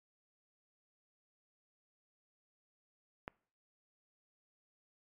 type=click; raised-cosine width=0.5 ms; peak=-25 dBFS; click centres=3.279 s; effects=noise-tail reverb RT60 0.5 s tail -25 dB re dry + MP3 48 kbps